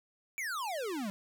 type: exponential sweep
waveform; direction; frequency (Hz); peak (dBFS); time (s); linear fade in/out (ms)
square; down; 2367 to 190; -35; 0.38-1.1; 0
effects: none